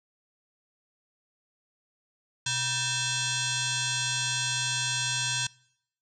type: tone with frequency modulation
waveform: sine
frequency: 1551 Hz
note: G6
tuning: 19 cents flat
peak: -26 dBFS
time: 2.46-5.47 s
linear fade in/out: 5 ms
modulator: 838 Hz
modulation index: 7.1
effects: noise-tail reverb RT60 0.7 s tail -24 dB re dry